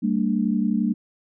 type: chord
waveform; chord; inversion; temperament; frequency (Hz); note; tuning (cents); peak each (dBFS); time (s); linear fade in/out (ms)
sine; G minor; none; equal with one note detuned; 196 / 227.4 / 293.7; G3 / Bb3 / D4; 0 / -43 / 0; -23 / -22 / -27; 0.02-0.94; 20
effects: none